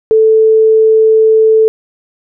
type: tone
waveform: sine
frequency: 440 Hz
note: A4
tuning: in tune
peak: -4 dBFS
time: 0.11-1.68 s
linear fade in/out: 0 ms
effects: none